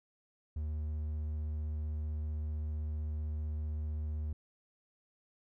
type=tone; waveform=triangle; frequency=76.3 Hz; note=D#2; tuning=33 cents flat; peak=-32 dBFS; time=0.56-4.33 s; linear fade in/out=5 ms; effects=none